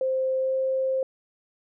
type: tone with pitch glide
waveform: sine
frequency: 523.3 to 526.9 Hz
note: C5 to C5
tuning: 0 to +12 cents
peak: -22 dBFS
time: 0.01-1.03 s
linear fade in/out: 2 ms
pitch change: +12 cents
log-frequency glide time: 0.38-0.54 s
effects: none